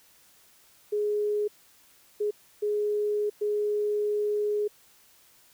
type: tone bursts at uneven times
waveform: sine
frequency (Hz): 417.4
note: G#4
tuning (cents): +9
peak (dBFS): -24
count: 4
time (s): 0.92-1.48 / 2.2-2.31 / 2.62-3.3 / 3.41-4.68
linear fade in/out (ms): 10
effects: white hiss -59 dBFS RMS until 5.53 s